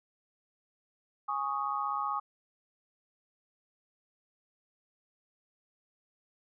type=chord; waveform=sine; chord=Ab suspended fourth; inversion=none; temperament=equal; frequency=830.6 / 1108.7 / 1244.5 Hz; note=Ab5 / Db6 / Eb6; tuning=0 / 0 / 0 cents; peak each=-36 / -34 / -34 dBFS; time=1.28-2.2 s; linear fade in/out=10 ms; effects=none